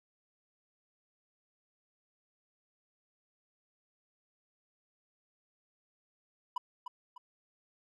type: tone with echo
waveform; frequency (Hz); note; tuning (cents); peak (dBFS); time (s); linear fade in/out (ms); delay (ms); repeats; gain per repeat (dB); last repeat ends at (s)
triangle; 987.8; B5; 0; -29; 6.56-6.58; 5; 300; 2; -8; 7.18
effects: none